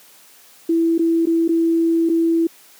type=tone with dropouts; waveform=sine; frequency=331.1 Hz; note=E4; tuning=8 cents sharp; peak=-13 dBFS; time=0.69-2.47 s; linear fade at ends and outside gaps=5 ms; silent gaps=0.98-0.992 / 1.256-1.269 / 1.479-1.49 / 2.091-2.096 s; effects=white hiss -48 dBFS RMS until 2.79 s + high-pass 200 Hz 12 dB/octave